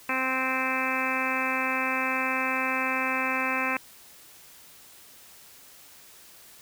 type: harmonic tone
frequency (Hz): 260.6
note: C4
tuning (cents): -7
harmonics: 1 / 2 / 3 / 4 / 5 / 6 / 7 / 8 / 9 / 10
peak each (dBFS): -34 / -36 / -36 / -32 / -35 / -34 / -35 / -35 / -33 / -32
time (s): 0.09-3.77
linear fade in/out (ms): 2
effects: white hiss -51 dBFS RMS until 6.61 s